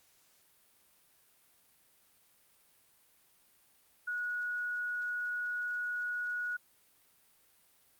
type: tone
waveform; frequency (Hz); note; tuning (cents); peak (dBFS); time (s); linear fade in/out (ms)
sine; 1458; F#6; -26; -33; 4.07-6.57; 10
effects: white hiss -67 dBFS RMS until 7.99 s + Opus 48 kbps